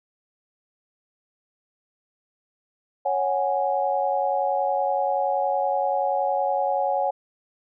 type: chord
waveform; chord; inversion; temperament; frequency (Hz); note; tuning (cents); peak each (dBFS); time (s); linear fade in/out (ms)
sine; C# suspended fourth; none; equal; 554.4 / 740 / 830.6; C#5 / F#5 / G#5; 0 / 0 / 0; -25; 3.05-7.11; 10
effects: none